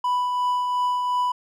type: tone with tremolo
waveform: triangle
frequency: 990 Hz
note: B5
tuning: 4 cents sharp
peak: -17 dBFS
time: 0.04-1.32 s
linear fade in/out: 5 ms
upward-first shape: triangle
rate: 2.8 Hz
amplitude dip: 35%
effects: none